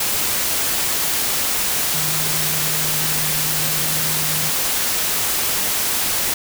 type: tone in noise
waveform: sine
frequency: 154.5 Hz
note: D#3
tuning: 12 cents flat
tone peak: -29 dBFS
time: 1.94-4.5 s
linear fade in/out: 5 ms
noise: white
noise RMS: -20 dBFS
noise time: 0-6.34 s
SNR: -12 dB
effects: none